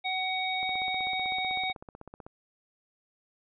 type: harmonic tone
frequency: 749 Hz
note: F#5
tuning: 21 cents sharp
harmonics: 1 / 3 / 5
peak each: -32 / -32 / -34 dBFS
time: 0.04-1.73 s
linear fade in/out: 20 ms
type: click train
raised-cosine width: 1 ms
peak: -30 dBFS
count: 27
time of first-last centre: 0.63-2.265 s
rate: 15.9 Hz
effects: none